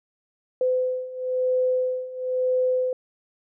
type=beating tone pair; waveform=sine; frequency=508 / 509 Hz; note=B4 / C5; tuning=+49 / -48 cents; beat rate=1 Hz; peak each=-26 / -23 dBFS; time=0.61-2.93 s; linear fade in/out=2 ms; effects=none